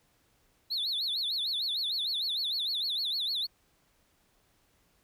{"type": "tone with vibrato", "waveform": "triangle", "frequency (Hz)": 3900, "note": "B7", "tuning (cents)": -23, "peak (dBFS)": -27, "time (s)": [0.7, 3.47], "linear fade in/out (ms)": 20, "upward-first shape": "sine", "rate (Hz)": 6.6, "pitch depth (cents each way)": 220, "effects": ["tanh soft clip ceiling -24 dBFS", "pink hiss -69 dBFS RMS until 5.03 s"]}